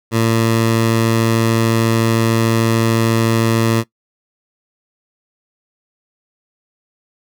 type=tone; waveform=15% pulse; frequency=113.6 Hz; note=A#2; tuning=44 cents flat; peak=-6 dBFS; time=0.11-3.84 s; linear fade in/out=50 ms; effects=noise-tail reverb RT60 0.1 s tail -19 dB re dry